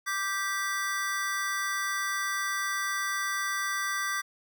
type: chord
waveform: square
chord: G major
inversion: second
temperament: just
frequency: 1176 / 1568 / 1960 Hz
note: D6 / G6 / B6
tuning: +2 / 0 / -14 cents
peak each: -34 dBFS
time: 0.06-4.22 s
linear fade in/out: 20 ms
effects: none